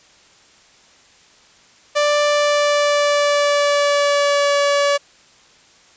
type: tone with pitch glide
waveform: sawtooth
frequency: 588 to 570.6 Hz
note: D5 to C#5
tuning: +2 to +50 cents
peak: -10 dBFS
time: 1.95-4.98 s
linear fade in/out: 20 ms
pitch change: -52 cents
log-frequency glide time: 2.22-4.57 s
effects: white hiss -50 dBFS RMS until 5.96 s + resampled to 16000 Hz